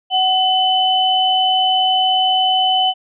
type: tone pair together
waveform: sine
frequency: 749 / 3019 Hz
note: F#5 / F#7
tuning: +21 / +34 cents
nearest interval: 2 octaves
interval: 2413 cents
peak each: -15 dBFS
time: 0.1-2.94 s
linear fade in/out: 50 ms
effects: none